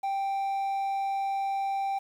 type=tone with quantisation; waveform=triangle; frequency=785 Hz; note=G5; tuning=2 cents sharp; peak=-25 dBFS; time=0.03-1.99 s; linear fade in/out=10 ms; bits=9; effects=none